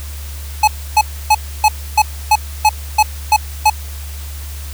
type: tone bursts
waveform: square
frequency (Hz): 854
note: G#5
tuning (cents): +48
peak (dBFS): -7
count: 10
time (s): 0.63-3.7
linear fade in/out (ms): 5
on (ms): 46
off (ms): 290
effects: added 72 Hz sine -25 dBFS peak until 4.73 s + white hiss -35 dBFS RMS until 4.73 s